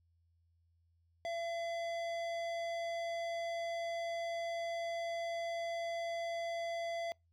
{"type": "tone with low-pass filter", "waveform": "square", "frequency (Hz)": 676, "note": "E5", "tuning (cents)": 43, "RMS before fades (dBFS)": -39, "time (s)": [1.25, 7.12], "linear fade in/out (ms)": 0, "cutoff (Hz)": 5000, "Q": 0.63, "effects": ["noise-tail reverb RT60 0.2 s tail -26 dB re dry", "added 84 Hz sine -70 dBFS peak until 7.32 s"]}